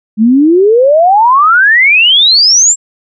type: exponential sweep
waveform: sine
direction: up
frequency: 207.7 to 7640 Hz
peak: -3 dBFS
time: 0.17-2.76 s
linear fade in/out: 50 ms
effects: none